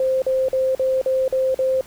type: tone bursts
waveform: sine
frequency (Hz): 523.3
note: C5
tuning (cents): 0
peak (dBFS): -16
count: 7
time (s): 0-1.81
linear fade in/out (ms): 2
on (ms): 220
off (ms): 45
effects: pink hiss -45 dBFS RMS until 1.86 s